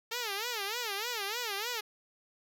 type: tone with vibrato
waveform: 5% pulse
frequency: 440 Hz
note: A4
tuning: in tune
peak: -22 dBFS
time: 0.11-1.81 s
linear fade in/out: 10 ms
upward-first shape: sine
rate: 3.3 Hz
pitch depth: 200 cents each way
effects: none